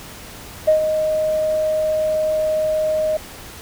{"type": "tone with ADSR envelope", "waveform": "sine", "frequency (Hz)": 622.3, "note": "D#5", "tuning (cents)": 0, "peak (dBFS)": -8, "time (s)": [0.67, 3.17], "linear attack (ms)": 15, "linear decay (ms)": 110, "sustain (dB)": -8, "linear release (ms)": 4, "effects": ["tanh soft clip ceiling -4 dBFS", "pink hiss -37 dBFS RMS until 3.61 s"]}